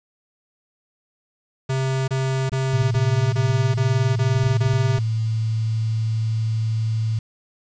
square tone bursts, 132.5 Hz, C3, 22 cents sharp, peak -20 dBFS, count 8, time 1.69-4.992 s, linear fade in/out 10 ms, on 390 ms, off 26 ms
clicks, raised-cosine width 5 ms, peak -22 dBFS, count 11, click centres 2.521 / 2.821 / 2.951 / 3.494 / 4.363 / 4.436 / 4.467 / 4.514 / 4.663 / 4.738 / 4.984 s
sine tone with pitch glide, 113.8 to 110.94 Hz, A#2 to A2, -41 to +15 cents, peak -19 dBFS, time 2.73-7.19 s, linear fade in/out 5 ms, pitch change -44 cents, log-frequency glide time 2.85-5.37 s
effects resampled to 16000 Hz + 7-bit

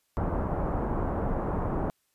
pink low-pass noise, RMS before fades -29 dBFS, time 0.17-1.9 s, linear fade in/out 0 ms, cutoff 1100 Hz, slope 24 dB/octave, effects white hiss -73 dBFS RMS until 2.14 s + resampled to 32000 Hz

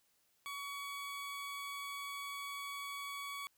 20% pulse tone, 1128 Hz, C#6, 30 cents sharp, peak -37 dBFS, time 0.46-3.47 s, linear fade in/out 0 ms, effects white hiss -75 dBFS RMS until 3.57 s

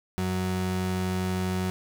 35% pulse tone pair together, 92.5 / 185 Hz, F#2 / F#3, 0 / 0 cents, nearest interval octave, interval 1200 cents, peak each -28 dBFS, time 0.18-1.7 s, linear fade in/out 0 ms, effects none

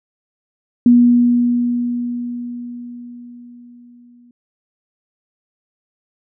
sine tone with exponential decay, 241.6 Hz, B3, 38 cents flat, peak -5 dBFS, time 0.86-4.31 s, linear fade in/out 2 ms, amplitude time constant 750 ms, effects none

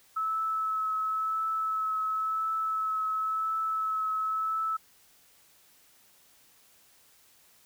sine tone with vibrato, 1300 Hz, E6, 24 cents flat, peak -27 dBFS, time 0.16-4.77 s, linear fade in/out 10 ms, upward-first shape triangle, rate 0.95 Hz, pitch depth 16 cents each way, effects white hiss -61 dBFS RMS until 7.65 s

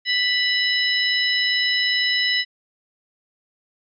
harmonic tone with a mistuned harmonic, 987.8 Hz, B5, in tune, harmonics 2 / 3 / 4 / 5, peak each -21 / -23 / -24 / -25 dBFS, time 0.05-2.45 s, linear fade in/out 50 ms, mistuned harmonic 5, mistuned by +78 cents, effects MP3 48 kbps

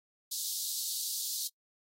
pink high-pass noise, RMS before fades -36 dBFS, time 0.31-1.48 s, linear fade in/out 10 ms, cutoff 3800 Hz, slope 48 dB/octave, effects noise-tail reverb RT60 0.1 s tail -24 dB re dry + AAC 48 kbps

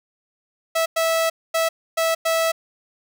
sawtooth tone bursts at uneven times, 654 Hz, E5, 14 cents flat, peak -14 dBFS, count 5, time 0.75-0.86 / 0.96-1.3 / 1.54-1.69 / 1.97-2.15 / 2.25-2.52 s, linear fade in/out 10 ms, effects none

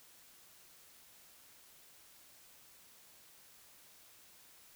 silence, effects white hiss -61 dBFS RMS until 4.75 s

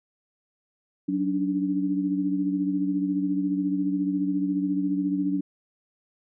sine tone cluster, 185.8 / 287.8 / 302.1 Hz, F#3 / D4 / D4, +7 / -35 / +49 cents, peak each -29 / -24 / -33 dBFS, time 1.08-5.41 s, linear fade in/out 10 ms, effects none

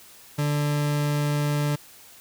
40% pulse tone, 146.83 Hz, D3, in tune, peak -21 dBFS, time 0.38-1.76 s, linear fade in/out 10 ms, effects white hiss -49 dBFS RMS until 2.2 s

